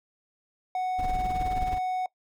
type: tone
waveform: triangle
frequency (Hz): 740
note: F#5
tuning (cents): 0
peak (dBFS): -24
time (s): 0.75-2.06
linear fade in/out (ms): 2
type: noise with tremolo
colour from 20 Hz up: brown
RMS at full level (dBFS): -29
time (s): 0.98-1.79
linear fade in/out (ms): 20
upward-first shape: triangle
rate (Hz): 19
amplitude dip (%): 85
effects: noise-tail reverb RT60 0.1 s tail -21 dB re dry